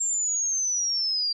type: linear sweep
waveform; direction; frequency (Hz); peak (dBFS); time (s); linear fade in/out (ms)
sine; down; 7450 to 4699; -23; 0-1.33; 10
effects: none